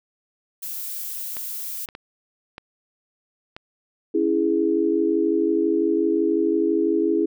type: noise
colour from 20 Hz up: violet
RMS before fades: -31 dBFS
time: 0.62-1.86 s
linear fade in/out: 10 ms
type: clicks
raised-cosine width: 0.3 ms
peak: -20 dBFS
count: 5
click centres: 1.368 / 1.888 / 1.951 / 2.581 / 3.565 s
type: chord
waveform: sine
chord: C# minor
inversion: none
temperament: equal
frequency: 277.2 / 329.6 / 415.3 Hz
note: C#4 / E4 / G#4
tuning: 0 / 0 / 0 cents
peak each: -26 / -20 / -22 dBFS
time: 4.14-7.26 s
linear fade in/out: 10 ms
effects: none